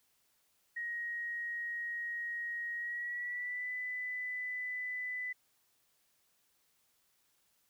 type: tone with pitch glide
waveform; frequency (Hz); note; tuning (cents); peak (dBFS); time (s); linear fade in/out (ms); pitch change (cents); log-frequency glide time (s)
sine; 1885 to 1997.1; A#6 to B6; +19 to +19; -36; 0.76-5.33; 10; +100; 2.75-3.71
effects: white hiss -74 dBFS RMS until 7.69 s